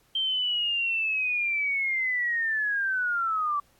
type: linear sweep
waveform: sine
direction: down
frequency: 3147 to 1147 Hz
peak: -24 dBFS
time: 0.15-3.6 s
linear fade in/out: 5 ms
effects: pink hiss -64 dBFS RMS until 3.79 s + AAC 64 kbps